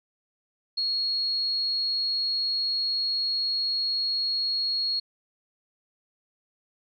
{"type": "tone", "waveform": "sine", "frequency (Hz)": 4309, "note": "C#8", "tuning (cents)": -50, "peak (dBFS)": -24, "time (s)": [0.77, 5], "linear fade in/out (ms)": 10, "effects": []}